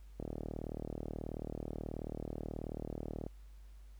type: click train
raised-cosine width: 2 ms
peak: -27 dBFS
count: 119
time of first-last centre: 0.2-3.265 s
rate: 38.5 Hz
effects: added 50 Hz sine -51 dBFS peak until 3.99 s + pink hiss -71 dBFS RMS until 3.99 s